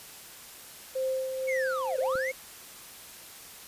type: tone with tremolo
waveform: sine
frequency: 523.3 Hz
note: C5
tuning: in tune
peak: -26 dBFS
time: 0.95-2.32 s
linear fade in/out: 10 ms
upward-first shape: sine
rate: 2 Hz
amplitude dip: 45%
type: linear two-way sweep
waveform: triangle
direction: down then up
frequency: 2267 to 464.8 to 2267 Hz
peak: -29 dBFS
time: 1.47-2.32 s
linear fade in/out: 20 ms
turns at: 1.99 s
type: click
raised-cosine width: 3 ms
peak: -29 dBFS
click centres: 2.155 s
effects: white hiss -47 dBFS RMS until 3.67 s + resampled to 32000 Hz